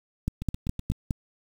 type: two click trains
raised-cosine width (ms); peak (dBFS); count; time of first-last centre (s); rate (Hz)
5; -13 / -20; 5 / 5; 0.28-1.108 / 0.42-0.918; 4.83 / 8.03
effects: 7-bit